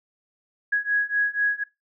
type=beating tone pair; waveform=sine; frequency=1661.2 / 1665.3 Hz; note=G#6 / G#6; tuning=0 / +4 cents; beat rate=4.1 Hz; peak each=-24 / -23 dBFS; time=0.72-1.64 s; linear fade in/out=10 ms; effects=noise-tail reverb RT60 0.2 s tail -19 dB re dry